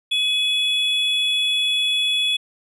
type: tone pair together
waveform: triangle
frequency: 2542 / 3407 Hz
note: D#7 / G#7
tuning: +36 / +44 cents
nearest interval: perfect fourth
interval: 508 cents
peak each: -23 / -17 dBFS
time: 0.11-2.37 s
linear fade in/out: 10 ms
effects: resampled to 32000 Hz